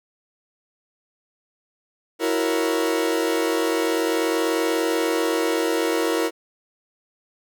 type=chord; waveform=40% pulse; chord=F# dominant seventh; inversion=third; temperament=equal; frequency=329.6 / 370 / 466.2 / 554.4 Hz; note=E4 / F#4 / A#4 / C#5; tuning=0 / 0 / 0 / 0 cents; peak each=-23 / -27 / -23 / -29 dBFS; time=2.19-6.31 s; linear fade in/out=50 ms; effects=none

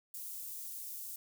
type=high-pass noise; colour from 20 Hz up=white; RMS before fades=-44 dBFS; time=0.14-1.16 s; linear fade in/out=2 ms; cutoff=9300 Hz; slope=12 dB/octave; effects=none

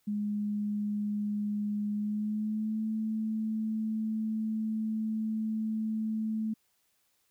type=tone with pitch glide; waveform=sine; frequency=207.7 to 218.8 Hz; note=G#3 to A3; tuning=0 to -9 cents; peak=-29 dBFS; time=0.07-6.54 s; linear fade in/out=10 ms; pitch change=+91 cents; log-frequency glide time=1.92-2.83 s; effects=white hiss -73 dBFS RMS until 7.3 s

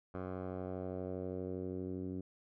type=tone with low-pass filter sweep; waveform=10% pulse; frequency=92.5 Hz; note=F#2; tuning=in tune; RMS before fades=-41 dBFS; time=0.14-2.21 s; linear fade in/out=5 ms; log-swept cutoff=1100 to 290 Hz; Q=1.8; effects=none

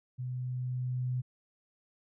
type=tone with level ramp; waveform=sine; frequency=126.1 Hz; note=B2; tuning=36 cents sharp; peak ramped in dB=-34 to -29 dBFS; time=0.18-1.22 s; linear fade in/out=20 ms; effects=none

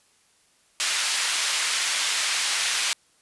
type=band-pass noise; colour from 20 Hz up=pink; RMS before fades=-25 dBFS; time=0.8-2.93 s; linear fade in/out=0 ms; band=1900 to 9400 Hz; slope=12 dB/octave; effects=white hiss -62 dBFS RMS until 3.21 s + resampled to 24000 Hz

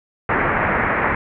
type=low-pass noise; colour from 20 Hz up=white; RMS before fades=-19 dBFS; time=0.29-1.15 s; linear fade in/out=2 ms; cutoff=2100 Hz; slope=48 dB/octave; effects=none

